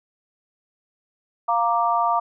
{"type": "chord", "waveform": "sine", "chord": "Bb major", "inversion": "second", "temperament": "equal", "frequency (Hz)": [698.5, 932.3, 1174.7], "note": ["F5", "Bb5", "D6"], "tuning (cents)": [0, 0, 0], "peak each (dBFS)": -22, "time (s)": [1.48, 2.2], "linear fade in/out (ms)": 10, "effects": []}